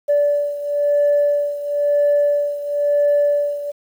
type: beating tone pair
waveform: sine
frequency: 580 / 580.99 Hz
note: D5 / D5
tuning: -22 / -19 cents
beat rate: 0.99 Hz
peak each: -15 / -19 dBFS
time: 0.08-3.72 s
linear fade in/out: 20 ms
effects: tanh soft clip ceiling -9 dBFS + 8-bit